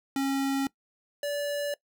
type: tone pair in turn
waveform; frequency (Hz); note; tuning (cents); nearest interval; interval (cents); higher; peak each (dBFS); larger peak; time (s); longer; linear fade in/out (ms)
square; 272.9 / 578.3; C#4 / D5; -27 / -27; octave + minor second; 1300; second; -26 / -29; first; 0.16-0.67 / 1.23-1.74; neither; 2
effects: noise-tail reverb RT60 0.1 s tail -21 dB re dry